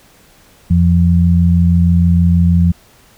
sine tone pair together, 86.3 / 172.6 Hz, F2 / F3, -20 / -20 cents, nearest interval octave, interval 1200 cents, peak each -10 dBFS, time 0.7-2.72 s, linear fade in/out 10 ms, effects pink hiss -47 dBFS RMS until 3.17 s

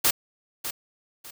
white noise with echo, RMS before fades -20 dBFS, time 0.04-0.11 s, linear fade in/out 10 ms, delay 600 ms, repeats 2, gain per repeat -11 dB, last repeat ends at 1.31 s, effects none

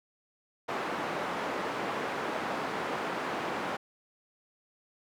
white band-pass noise, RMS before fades -34 dBFS, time 0.68-3.77 s, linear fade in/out 10 ms, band 210 to 1200 Hz, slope 12 dB/octave, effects none

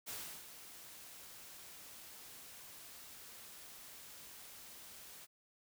white noise with ADSR envelope, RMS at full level -44 dBFS, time 0.06-5.27 s, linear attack 29 ms, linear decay 340 ms, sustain -10 dB, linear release 33 ms, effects none

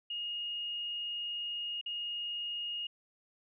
sine tone with dropouts, 2859 Hz, F7, 40 cents sharp, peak -35 dBFS, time 0.1-2.87 s, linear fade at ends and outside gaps 5 ms, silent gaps 1.813-1.86 s, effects none

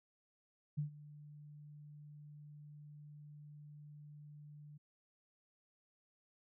sine tone with ADSR envelope, 148.1 Hz, D3, 15 cents sharp, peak -33 dBFS, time 0.77-4.78 s, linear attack 18 ms, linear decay 110 ms, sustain -19 dB, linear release 12 ms, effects none

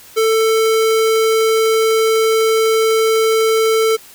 square tone, 444 Hz, A4, 16 cents sharp, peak -12 dBFS, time 0.16-3.97 s, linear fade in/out 20 ms, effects white hiss -41 dBFS RMS until 4.14 s

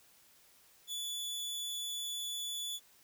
sawtooth tone, 3451 Hz, A7, 34 cents flat, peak -34 dBFS, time 0.87-2.8 s, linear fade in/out 50 ms, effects white hiss -64 dBFS RMS until 3.03 s

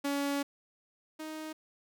sawtooth tone pair in turn, 282.2 / 312.3 Hz, C#4 / D#4, +31 / +7 cents, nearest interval major second, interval 176 cents, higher second, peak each -26 / -35 dBFS, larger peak first, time 0.04-0.43 / 1.19-1.53 s, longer first, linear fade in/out 10 ms, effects none

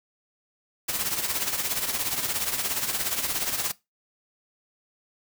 white noise with tremolo, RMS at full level -25 dBFS, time 0.88-3.72 s, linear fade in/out 10 ms, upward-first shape triangle, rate 17 Hz, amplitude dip 70%, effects noise-tail reverb RT60 0.2 s tail -19 dB re dry

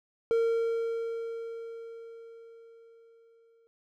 triangle tone with exponential decay, 458.9 Hz, A#4, 27 cents flat, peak -20 dBFS, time 0.31-3.67 s, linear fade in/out 0 ms, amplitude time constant 730 ms, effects none

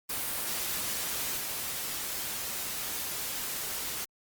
white noise with level steps, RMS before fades -33 / -35 dBFS, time 0.09-4.05 s, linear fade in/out 10 ms, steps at 1.37 s, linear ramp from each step 5 ms, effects Opus 32 kbps

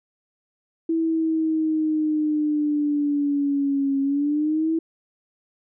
sine linear two-way sweep, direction down then up, 328.1 to 273.6 to 328.1 Hz, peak -19 dBFS, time 0.89-4.79 s, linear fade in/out 5 ms, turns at 4.01 s, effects none

